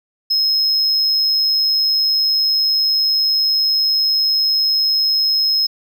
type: tone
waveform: triangle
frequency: 5150 Hz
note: E8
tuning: 41 cents flat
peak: -12 dBFS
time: 0.3-5.67 s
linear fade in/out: 10 ms
effects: none